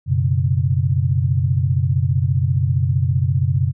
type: chord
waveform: sine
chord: F# suspended fourth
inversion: none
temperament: equal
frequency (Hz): 92.5 / 123.47 / 138.59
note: F#2 / B2 / C#3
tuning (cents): 0 / 0 / 0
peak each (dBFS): -19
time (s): 0.06-3.73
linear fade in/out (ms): 50
effects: none